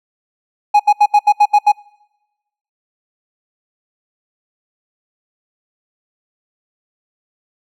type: tone bursts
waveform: triangle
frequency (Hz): 830.6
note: G#5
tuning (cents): 0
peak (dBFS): -4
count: 8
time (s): 0.74-1.721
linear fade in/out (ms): 10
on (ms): 57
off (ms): 75
effects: noise-tail reverb RT60 1.0 s tail -26 dB re dry